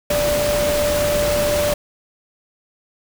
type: tone in noise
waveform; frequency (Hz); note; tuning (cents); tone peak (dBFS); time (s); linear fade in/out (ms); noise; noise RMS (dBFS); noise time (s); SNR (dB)
sine; 588; D5; +2; -17; 0.1-1.74; 5; pink; -23; 0.1-1.74; +3
effects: none